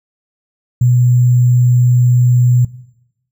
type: tone with sample-and-hold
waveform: sine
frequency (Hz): 123.47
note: B2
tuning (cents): 0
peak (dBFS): -7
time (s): 0.81-2.65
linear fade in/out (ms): 5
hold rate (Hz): 7350
effects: noise-tail reverb RT60 0.9 s tail -19 dB re dry